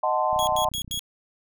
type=chord; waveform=sine; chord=D# diminished seventh; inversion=none; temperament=equal with one note detuned; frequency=622.3 / 740 / 880 / 1038.7 Hz; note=D#5 / F#5 / A5 / C6; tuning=0 / 0 / 0 / -13 cents; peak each=-26 dBFS; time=0.03-0.69 s; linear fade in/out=5 ms
type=click train; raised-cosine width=5 ms; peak=-29 dBFS; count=21; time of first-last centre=0.33-0.975 s; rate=31 Hz
type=tone bursts; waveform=sawtooth; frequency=3329 Hz; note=G#7; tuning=3 cents sharp; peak=-24 dBFS; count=4; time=0.39-0.993 s; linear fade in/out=0 ms; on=81 ms; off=93 ms
effects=none